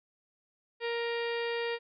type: harmonic tone with a mistuned harmonic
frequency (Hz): 468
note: A#4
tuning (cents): +7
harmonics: 1 / 2 / 3 / 4 / 5 / 6 / 7 / 8 / 9 / 10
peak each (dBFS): -32 / -41 / -46 / -39 / -43 / -44 / -49 / -48 / -57 / -50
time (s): 0.8-1.79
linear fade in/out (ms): 50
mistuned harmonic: 5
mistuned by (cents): +26
effects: none